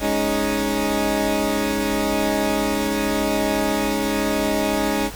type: chord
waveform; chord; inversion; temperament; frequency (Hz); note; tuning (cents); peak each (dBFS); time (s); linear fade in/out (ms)
20% pulse; Ab suspended fourth; none; equal; 207.7 / 277.2 / 311.1; Ab3 / Db4 / Eb4; 0 / 0 / 0; -19; 0-5.11; 50
effects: added 50 Hz sine -36 dBFS peak until 5.15 s + pink hiss -36 dBFS RMS until 5.15 s